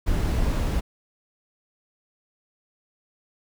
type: noise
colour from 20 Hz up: brown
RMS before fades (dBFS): -23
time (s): 0.06-0.81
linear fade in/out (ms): 20
effects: none